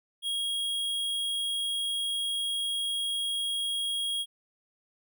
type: tone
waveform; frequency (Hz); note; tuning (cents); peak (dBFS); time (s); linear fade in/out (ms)
square; 3284; G#7; -20; -29; 0.22-4.26; 50
effects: none